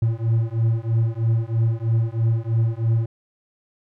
triangle beating tone pair, 112.3 / 115.4 Hz, A2 / A#2, +36 / -17 cents, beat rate 3.1 Hz, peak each -19 dBFS, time 0.02-3.06 s, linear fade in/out 5 ms, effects none

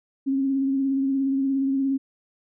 sine tone with vibrato, 270.9 Hz, C#4, 40 cents flat, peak -20 dBFS, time 0.26-1.98 s, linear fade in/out 20 ms, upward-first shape triangle, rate 17 Hz, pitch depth 34 cents each way, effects none

